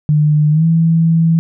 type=tone with pitch glide; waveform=sine; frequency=150.6 to 164.23 Hz; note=D3 to E3; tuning=+44 to -6 cents; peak=-8 dBFS; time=0.09-1.39 s; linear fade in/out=0 ms; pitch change=+150 cents; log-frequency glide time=0.51-0.65 s; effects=none